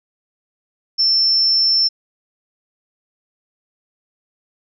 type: tone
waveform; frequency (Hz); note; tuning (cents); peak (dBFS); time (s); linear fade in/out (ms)
sine; 5360; E8; +28; -12; 0.98-1.89; 20
effects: none